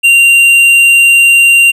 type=tone with tanh clipping; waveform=sine; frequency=2770 Hz; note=F7; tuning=15 cents flat; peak=-4 dBFS; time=0.03-1.72 s; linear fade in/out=20 ms; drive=9 dB; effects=none